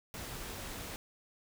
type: noise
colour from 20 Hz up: pink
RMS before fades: -43 dBFS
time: 0.14-0.96 s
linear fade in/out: 0 ms
effects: none